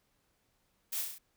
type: noise with echo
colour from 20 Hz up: blue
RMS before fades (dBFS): -36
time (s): 0.92-1.02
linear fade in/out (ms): 10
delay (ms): 33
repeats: 5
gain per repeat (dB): -3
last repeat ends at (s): 1.185
effects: pink hiss -75 dBFS RMS until 1.36 s